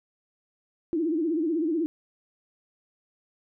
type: tone with vibrato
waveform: sine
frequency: 322.5 Hz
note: E4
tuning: 38 cents flat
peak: -23 dBFS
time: 0.93-1.86 s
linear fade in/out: 0 ms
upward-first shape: sine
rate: 16 Hz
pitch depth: 130 cents each way
effects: none